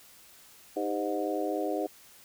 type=harmonic tone with a mistuned harmonic; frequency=103.83 Hz; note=G#2; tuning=in tune; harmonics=3 / 4 / 5 / 6 / 7; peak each=-33 / -34 / -35 / -36 / -36 dBFS; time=0.76-1.87 s; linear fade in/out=10 ms; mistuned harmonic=4; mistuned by=-58 cents; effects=white hiss -55 dBFS RMS until 2.24 s